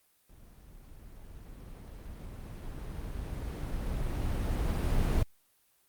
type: noise with level ramp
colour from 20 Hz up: brown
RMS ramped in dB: -54 to -26 dBFS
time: 0.29-5.23 s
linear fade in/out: 5 ms
effects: white hiss -69 dBFS RMS until 5.88 s + Opus 32 kbps